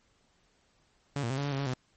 sawtooth tone with pitch steps, 141.8 / 116.8 / 133 / 141.6 / 143.4 / 136 / 140.2 / 127.3 Hz, C#3 / A#2 / C3 / C#3 / D3 / C#3 / C#3 / C3, +40 / +4 / +29 / +37 / -41 / -33 / +20 / -47 cents, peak -26 dBFS, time 1.16-1.736 s, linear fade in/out 0 ms, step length 72 ms, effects pink hiss -69 dBFS RMS until 1.96 s + MP3 32 kbps

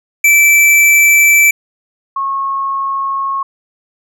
square / sine tone pair in turn, 2324 / 1091.7 Hz, D7 / C#6, -19 / -27 cents, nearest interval octave + minor second, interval 1308 cents, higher first, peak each -6 / -14 dBFS, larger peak first, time 0.24-1.51 / 2.16-3.43 s, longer neither, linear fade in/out 5 ms, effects none

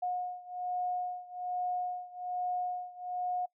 sine beating tone pair, 722 / 723.2 Hz, F#5 / F#5, -43 / -40 cents, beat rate 1.2 Hz, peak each -35 / -37 dBFS, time 0.02-3.46 s, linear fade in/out 10 ms, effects noise-tail reverb RT60 0.1 s tail -22 dB re dry

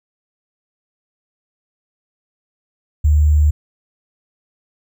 sine tone with sample-and-hold, 75.2 Hz, D2, 42 cents sharp, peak -9 dBFS, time 3.04-3.51 s, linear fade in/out 10 ms, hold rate 7350 Hz, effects none

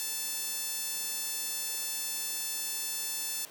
sawtooth tone with high-pass filter, 880 Hz, A5, in tune, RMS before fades -35 dBFS, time 0-3.45 s, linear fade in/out 0 ms, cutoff 6200 Hz, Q 0.71, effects pink hiss -50 dBFS RMS until 3.5 s + high-pass 300 Hz 12 dB/octave

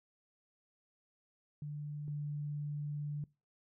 sine tone pair in turn, 147.7 / 147.02 Hz, D3 / D3, +10 / +2 cents, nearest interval unison, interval 8 cents, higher first, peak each -39 / -36 dBFS, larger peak second, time 1.62-2.08 / 2.08-3.24 s, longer second, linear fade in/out 2 ms, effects noise-tail reverb RT60 0.3 s tail -23 dB re dry

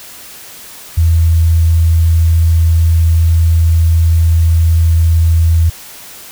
sine tone, 82.41 Hz, E2, in tune, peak -6 dBFS, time 0.97-5.7 s, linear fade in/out 10 ms, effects white hiss -33 dBFS RMS until 6.31 s

